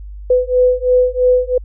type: beating tone pair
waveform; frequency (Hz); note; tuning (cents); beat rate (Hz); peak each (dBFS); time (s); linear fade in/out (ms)
sine; 500 / 503; B4 / B4; +21 / +32; 3; -13; 0.3-1.58; 5
effects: added 50 Hz sine -28 dBFS peak until 1.64 s

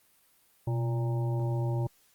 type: harmonic tone with a mistuned harmonic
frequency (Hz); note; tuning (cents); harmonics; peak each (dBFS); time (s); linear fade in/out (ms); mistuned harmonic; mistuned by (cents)
115.6; A#2; -14; 1 / 3 / 5 / 7 / 8; -27 / -37 / -41 / -44 / -45; 0.67-1.87; 5; 1; +110
effects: white hiss -65 dBFS RMS until 2.14 s + Opus 32 kbps

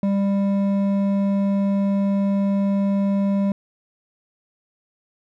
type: tone with hard clipping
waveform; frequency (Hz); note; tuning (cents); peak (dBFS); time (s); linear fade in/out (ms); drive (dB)
sine; 198.3; G3; +20; -19; 0.03-3.52; 2; 8
effects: none

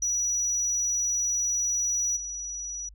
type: tone with level steps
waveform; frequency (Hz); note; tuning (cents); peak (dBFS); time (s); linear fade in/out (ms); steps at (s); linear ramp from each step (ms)
sine; 5860; F#8; -18; -22 / -32; 0.02-2.89; 5; 2.16; 10
effects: tanh soft clip ceiling -22 dBFS + added 50 Hz sine -47 dBFS peak until 2.94 s

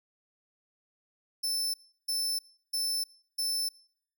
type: tone bursts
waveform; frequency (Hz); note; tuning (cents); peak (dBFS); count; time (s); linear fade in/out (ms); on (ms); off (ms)
sawtooth; 5290; E8; +5; -26; 4; 1.43-3.69; 10; 310; 340
effects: noise-tail reverb RT60 0.6 s tail -22 dB re dry

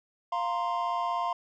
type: chord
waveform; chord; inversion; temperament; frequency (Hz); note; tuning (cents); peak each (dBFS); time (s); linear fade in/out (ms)
triangle; F suspended fourth; none; just; 698.5 / 931.3 / 1047.7; F5 / Bb5 / C6; 0 / -2 / +2; -30 / -31 / -29; 0.32-1.33; 5
effects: resampled to 16000 Hz

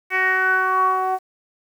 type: tone with low-pass filter sweep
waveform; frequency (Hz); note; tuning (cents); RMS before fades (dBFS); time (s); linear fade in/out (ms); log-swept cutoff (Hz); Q
10% pulse; 374.9; F#4; +23; -19; 0.1-1.19; 50; 2200 to 820; 6.2
effects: 8-bit

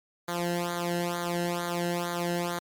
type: tone with flanger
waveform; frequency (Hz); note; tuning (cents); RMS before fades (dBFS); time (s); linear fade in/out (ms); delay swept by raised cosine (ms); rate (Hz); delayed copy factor
sawtooth; 173.7; F3; -9; -30; 0.28-2.59; 5; 0.37 to 0.87; 2.2; -1
effects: MP3 96 kbps

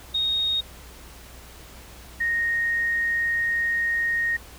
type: tone pair in turn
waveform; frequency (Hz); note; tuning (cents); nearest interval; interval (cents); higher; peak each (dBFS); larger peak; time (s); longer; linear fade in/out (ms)
sine; 3729 / 1861.2; A#7 / A#6; 0 / -3; octave; 1203; first; -21; neither; 0.14-0.61 / 2.2-4.37; second; 10
effects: added 60 Hz sine -46 dBFS peak until 4.58 s + pink hiss -46 dBFS RMS until 4.58 s

